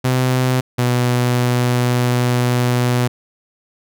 sawtooth tone pair in turn, 127.8 / 123.2 Hz, C3 / B2, -40 / -4 cents, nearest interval minor second, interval 64 cents, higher first, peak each -10 dBFS, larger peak neither, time 0.04-0.61 / 0.78-3.08 s, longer second, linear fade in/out 10 ms, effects none

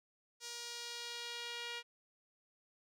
sawtooth tone with band-pass filter sweep, 474.8 Hz, A#4, 32 cents sharp, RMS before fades -45 dBFS, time 0.4-1.83 s, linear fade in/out 50 ms, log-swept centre 5800 to 2900 Hz, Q 1.5, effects none

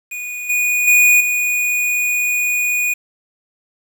square tone with level steps, 2461 Hz, D#7, 20 cents flat, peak -25 / -15 / -9 / -16 dBFS, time 0.11-2.94 s, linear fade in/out 10 ms, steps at 0.49 / 0.87 / 1.2 s, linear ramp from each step 10 ms, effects 7-bit

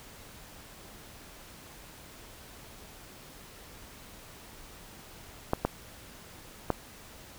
clicks, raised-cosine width 1 ms, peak -11 dBFS, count 3, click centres 5.534 / 5.65 / 6.703 s, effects pink hiss -50 dBFS RMS until 7.38 s

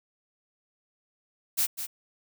blue noise with echo, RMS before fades -25 dBFS, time 1.57-1.67 s, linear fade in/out 20 ms, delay 200 ms, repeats 1, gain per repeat -9 dB, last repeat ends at 1.87 s, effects none

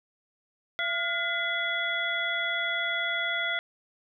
harmonic tone with a mistuned harmonic, 676 Hz, E5, 43 cents sharp, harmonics 1 / 2 / 3 / 5, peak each -36 / -31 / -30 / -33 dBFS, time 0.79-3.59 s, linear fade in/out 0 ms, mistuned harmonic 2, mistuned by +88 cents, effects none

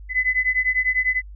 sine beating tone pair, 2010 / 2020 Hz, B6 / B6, +30 / +39 cents, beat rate 10 Hz, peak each -21 dBFS, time 0.09-1.22 s, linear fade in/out 50 ms, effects added 50 Hz sine -36 dBFS peak until 1.35 s

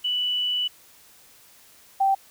sine tone pair in turn, 2966 / 779.7 Hz, F#7 / G5, +4 / -10 cents, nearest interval octave + major seventh, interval 2314 cents, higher first, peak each -22 / -17 dBFS, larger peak second, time 0.04-0.68 / 2-2.15 s, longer first, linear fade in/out 10 ms, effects white hiss -53 dBFS RMS until 2.3 s

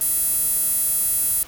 sawtooth tone with high-pass filter, 660 Hz, E5, 2 cents sharp, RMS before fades -21 dBFS, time 0.01-1.43 s, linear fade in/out 0 ms, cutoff 11000 Hz, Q 3.7, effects pink hiss -42 dBFS RMS until 1.47 s

